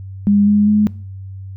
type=tone with pitch steps; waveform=sine; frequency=203.4 / 206.8 / 210.3 Hz; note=G#3 / G#3 / G#3; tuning=-36 / -7 / +22 cents; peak=-9 dBFS; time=0.27-0.87 s; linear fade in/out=0 ms; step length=200 ms; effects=noise-tail reverb RT60 0.5 s tail -22 dB re dry + added 96 Hz sine -28 dBFS peak until 1.56 s